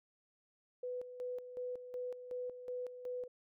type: tone with tremolo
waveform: sine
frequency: 497.4 Hz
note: B4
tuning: 12 cents sharp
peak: -38 dBFS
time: 0.83-3.28 s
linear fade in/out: 5 ms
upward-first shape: square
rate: 2.7 Hz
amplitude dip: 65%
effects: none